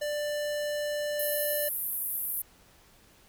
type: tone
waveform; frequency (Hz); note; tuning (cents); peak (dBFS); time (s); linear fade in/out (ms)
square; 591; D5; +11; -30; 0.01-1.69; 10
type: band-pass noise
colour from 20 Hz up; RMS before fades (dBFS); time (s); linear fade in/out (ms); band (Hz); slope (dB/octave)
white; -33; 1.19-2.42; 5; 11000 to 14000; 48
effects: pink hiss -59 dBFS RMS until 3.28 s